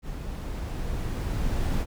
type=noise with level ramp; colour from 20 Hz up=brown; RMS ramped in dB=-35 to -25 dBFS; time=0.02-1.86 s; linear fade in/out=50 ms; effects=none